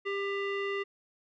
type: tone with low-pass filter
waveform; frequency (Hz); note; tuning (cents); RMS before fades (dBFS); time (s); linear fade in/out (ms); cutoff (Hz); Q
square; 397.6; G4; +25; -33; 0.05-0.84; 20; 2400; 4.4
effects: none

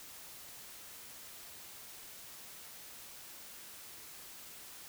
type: silence
effects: white hiss -51 dBFS RMS until 4.88 s

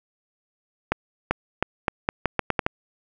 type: accelerating click train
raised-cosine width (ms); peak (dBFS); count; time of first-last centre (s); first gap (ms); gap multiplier
0.5; -5; 10; 0.92-2.665; 390; 0.81
effects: none

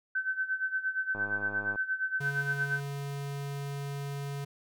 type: tone with tremolo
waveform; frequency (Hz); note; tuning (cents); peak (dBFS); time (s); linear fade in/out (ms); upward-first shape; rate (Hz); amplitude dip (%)
sine; 1532; G6; -40; -26; 0.15-2.8; 5; sine; 8.6; 80
type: click train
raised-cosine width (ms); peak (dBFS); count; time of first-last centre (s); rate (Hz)
1; -27; 63; 1.15-1.758; 102
type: tone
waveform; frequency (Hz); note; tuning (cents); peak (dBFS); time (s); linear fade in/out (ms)
square; 140.9; C#3; +29; -35; 2.2-4.45; 10
effects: none

